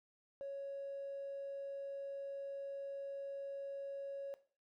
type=tone; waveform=triangle; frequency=554.4 Hz; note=C#5; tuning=in tune; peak=-38 dBFS; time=0.41-4.34 s; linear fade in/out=0 ms; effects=noise-tail reverb RT60 0.4 s tail -17 dB re dry + tanh soft clip ceiling -39 dBFS